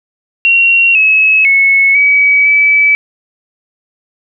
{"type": "tone with pitch steps", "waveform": "sine", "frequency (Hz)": [2743, 2576, 2197, 2274, 2298], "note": ["F7", "E7", "C#7", "C#7", "D7"], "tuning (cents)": [-32, -41, -16, 44, -38], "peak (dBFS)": -5, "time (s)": [0.45, 2.95], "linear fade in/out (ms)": 0, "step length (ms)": 500, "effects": []}